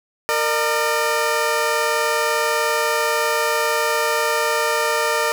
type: tone pair together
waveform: 15% pulse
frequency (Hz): 461.6 / 602.1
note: A#4 / D5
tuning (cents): -17 / +43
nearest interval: perfect fourth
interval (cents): 460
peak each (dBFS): -14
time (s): 0.29-5.32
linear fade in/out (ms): 0
effects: none

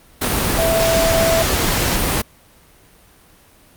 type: tone in noise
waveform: sine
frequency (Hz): 659.3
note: E5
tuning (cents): 0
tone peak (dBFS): -15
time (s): 0.58-1.43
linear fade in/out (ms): 10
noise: pink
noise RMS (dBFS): -18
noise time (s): 0.21-2.22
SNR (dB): 0
effects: pink hiss -49 dBFS RMS until 3.76 s + Opus 32 kbps

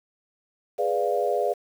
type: chord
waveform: sine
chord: G# diminished seventh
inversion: none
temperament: equal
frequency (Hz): 415.3 / 493.9 / 587.3 / 698.5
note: G#4 / B4 / D5 / F5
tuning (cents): 0 / 0 / 0 / 0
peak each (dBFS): -27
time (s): 0.78-1.54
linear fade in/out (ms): 20
effects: 8-bit

